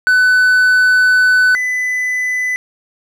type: tone pair in turn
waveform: triangle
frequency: 1500 / 2002 Hz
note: F#6 / B6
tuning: +23 / +23 cents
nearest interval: perfect fourth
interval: 500 cents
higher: second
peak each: -6 / -13 dBFS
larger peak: first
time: 0.07-1.55 / 1.55-2.56 s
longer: first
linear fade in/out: 0 ms
effects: none